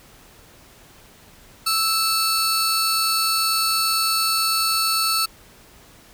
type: tone pair together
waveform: sawtooth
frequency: 1318.5 / 4431 Hz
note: E6 / C#8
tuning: 0 / -2 cents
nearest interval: octave + major sixth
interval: 2098 cents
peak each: -18 dBFS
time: 1.66-5.26 s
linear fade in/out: 10 ms
effects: pink hiss -49 dBFS RMS until 6.13 s